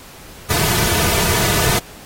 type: noise with comb filter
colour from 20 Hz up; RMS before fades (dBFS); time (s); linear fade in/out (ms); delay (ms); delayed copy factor
pink; -17; 0.5-1.79; 5; 3.7; -0.7
effects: pink hiss -40 dBFS RMS until 2.05 s + AAC 48 kbps